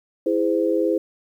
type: chord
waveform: sine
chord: E augmented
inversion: none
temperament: just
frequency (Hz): 329.6 / 412 / 515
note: E4 / G#4 / B#4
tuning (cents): 0 / -14 / -28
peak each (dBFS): -21 / -23 / -22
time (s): 0.26-0.98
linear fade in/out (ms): 5
effects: 9-bit